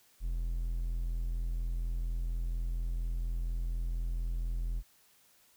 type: tone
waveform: triangle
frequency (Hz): 42.11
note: E1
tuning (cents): +38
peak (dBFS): -29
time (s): 0.2-4.83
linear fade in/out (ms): 50
effects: white hiss -65 dBFS RMS until 5.56 s